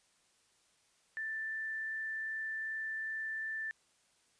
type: tone with frequency modulation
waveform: sine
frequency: 1769 Hz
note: A6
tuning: 9 cents sharp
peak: -36 dBFS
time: 1.17-3.71 s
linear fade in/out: 0 ms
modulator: 22.6 Hz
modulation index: 0.31
effects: white hiss -71 dBFS RMS until 4.39 s + resampled to 22050 Hz